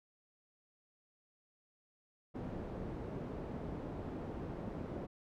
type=low-pass noise; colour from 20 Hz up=white; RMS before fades=-43 dBFS; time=2.34-5.07 s; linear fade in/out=20 ms; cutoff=390 Hz; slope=12 dB/octave; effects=none